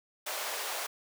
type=high-pass noise; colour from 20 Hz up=pink; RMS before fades=-36 dBFS; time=0.26-0.87 s; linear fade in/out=10 ms; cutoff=530 Hz; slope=24 dB/octave; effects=none